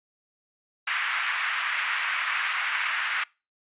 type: band-pass noise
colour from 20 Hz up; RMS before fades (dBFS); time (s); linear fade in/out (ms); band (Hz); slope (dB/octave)
white; -28; 0.87-3.24; 5; 1200 to 2400; 24
effects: noise-tail reverb RT60 0.3 s tail -25 dB re dry + resampled to 8000 Hz